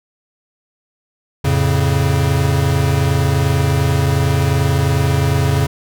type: chord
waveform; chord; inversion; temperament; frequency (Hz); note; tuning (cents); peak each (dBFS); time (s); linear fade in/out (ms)
square; F augmented; none; equal; 87.31 / 110 / 138.59; F2 / A2 / C#3; 0 / 0 / 0; -18 / -21 / -16; 1.44-5.67; 10
effects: none